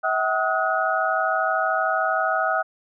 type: tone cluster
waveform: sine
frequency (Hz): 645 / 758 / 1268 / 1458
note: E5 / F#5 / D#6 / F#6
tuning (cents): -38 / +42 / +32 / -26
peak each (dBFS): -25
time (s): 0.03-2.63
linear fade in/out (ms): 20
effects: none